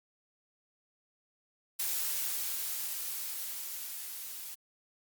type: noise with level ramp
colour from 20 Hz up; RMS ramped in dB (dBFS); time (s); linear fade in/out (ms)
blue; -32 to -43; 1.79-4.55; 10
effects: Opus 48 kbps